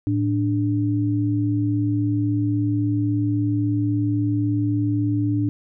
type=tone pair together; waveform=sine; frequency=110.01 / 293.7 Hz; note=A2 / D4; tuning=0 / 0 cents; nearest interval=octave + perfect fourth; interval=1700 cents; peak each=-21 dBFS; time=0.07-5.49 s; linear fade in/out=0 ms; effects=none